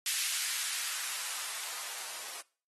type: noise with band-pass filter sweep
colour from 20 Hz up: violet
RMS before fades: -37 dBFS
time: 0.06-2.41 s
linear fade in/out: 2 ms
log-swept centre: 2300 to 570 Hz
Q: 0.94
effects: noise-tail reverb RT60 0.4 s tail -22 dB re dry + AAC 32 kbps